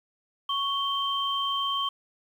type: tone pair together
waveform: sine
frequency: 1108.7 / 3136 Hz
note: C#6 / G7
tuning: 0 / 0 cents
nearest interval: octave + tritone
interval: 1800 cents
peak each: -28 dBFS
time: 0.49-1.89 s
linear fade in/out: 5 ms
effects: 9-bit